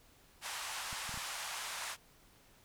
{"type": "band-pass noise", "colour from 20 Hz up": "pink", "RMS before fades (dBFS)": -42, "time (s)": [0.41, 1.97], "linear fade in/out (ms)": 50, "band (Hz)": [790, 11000], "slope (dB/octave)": 24}
{"type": "clicks", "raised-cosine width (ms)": 5, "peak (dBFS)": -36, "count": 4, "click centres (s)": [0.929, 1.093, 1.142, 1.175]}
{"effects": ["pink hiss -64 dBFS RMS until 2.64 s"]}